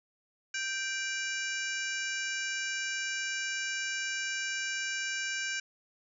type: harmonic tone with a mistuned harmonic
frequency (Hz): 784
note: G5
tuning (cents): 0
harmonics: 2 / 3 / 4 / 5 / 6 / 7 / 8 / 9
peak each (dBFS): -35 / -38 / -42 / -49 / -47 / -42 / -43 / -44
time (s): 0.54-5.6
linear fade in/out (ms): 5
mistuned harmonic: 4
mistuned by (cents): -140
effects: none